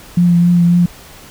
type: tone with vibrato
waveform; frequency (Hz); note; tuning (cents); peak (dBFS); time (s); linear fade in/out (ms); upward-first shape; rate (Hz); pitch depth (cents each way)
sine; 173.8; F3; -8; -7; 0.17-0.86; 5; triangle; 3.7; 23
effects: pink hiss -38 dBFS RMS until 1.3 s